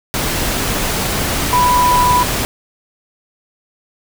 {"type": "tone in noise", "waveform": "sine", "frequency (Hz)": 987.8, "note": "B5", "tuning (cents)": 0, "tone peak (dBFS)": -10, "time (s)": [1.53, 2.23], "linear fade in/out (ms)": 0, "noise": "pink", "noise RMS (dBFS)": -18, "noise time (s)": [0.14, 2.45], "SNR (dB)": 5, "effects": []}